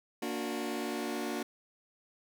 sawtooth chord, Bb augmented, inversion none, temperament just, 233.1 / 291.4 / 364.2 Hz, Bb3 / D4 / F#4, 0 / -13 / -27 cents, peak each -34 dBFS, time 0.22-1.43 s, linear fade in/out 5 ms, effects none

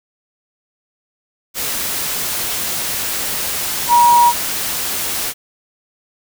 sine tone in noise, 955 Hz, A#5, 42 cents sharp, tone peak -7 dBFS, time 3.88-4.33 s, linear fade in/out 50 ms, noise white, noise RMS -21 dBFS, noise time 1.54-5.34 s, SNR +11 dB, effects none

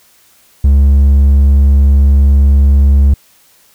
sine tone with hard clipping, 69.6 Hz, C#2, 8 cents sharp, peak -5 dBFS, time 0.64-3.14 s, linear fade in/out 5 ms, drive 3 dB, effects white hiss -48 dBFS RMS until 3.74 s

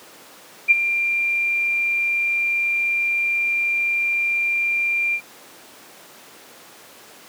sine tone with ADSR envelope, 2382 Hz, D7, 24 cents sharp, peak -7 dBFS, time 0.68-5.21 s, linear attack 29 ms, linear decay 25 ms, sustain -11 dB, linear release 70 ms, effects pink hiss -44 dBFS RMS until 7.28 s + high-pass 300 Hz 12 dB/octave

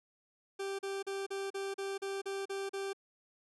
40% pulse tone bursts, 392 Hz, G4, in tune, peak -35 dBFS, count 10, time 0.59-2.932 s, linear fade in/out 10 ms, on 200 ms, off 38 ms, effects resampled to 24000 Hz

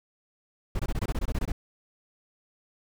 brown noise bursts, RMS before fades -27 dBFS, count 12, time 0.75-1.52 s, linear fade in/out 5 ms, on 44 ms, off 22 ms, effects none

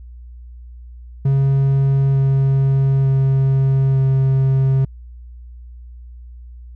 triangle tone with pitch steps, 136.6 / 135.66 / 134.72 / 133.79 Hz, C#3 / C#3 / C#3 / C3, -25 / -37 / -49 / +39 cents, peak -10 dBFS, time 1.25-4.85 s, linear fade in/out 5 ms, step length 900 ms, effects added 60 Hz sine -34 dBFS peak until 6.75 s

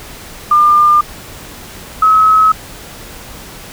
sine tone pair in turn, 1201 / 1282.9 Hz, D6 / E6, +38 / -47 cents, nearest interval minor second, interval 115 cents, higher second, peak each -5 dBFS, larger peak neither, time 0.51-1.01 / 2.02-2.52 s, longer neither, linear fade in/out 5 ms, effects pink hiss -32 dBFS RMS until 3.72 s

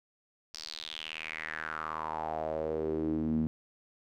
sawtooth tone with band-pass filter sweep, 78.8 Hz, D#2, 23 cents sharp, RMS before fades -35 dBFS, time 0.54-3.47 s, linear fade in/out 0 ms, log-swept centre 5200 to 210 Hz, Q 5.3, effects none

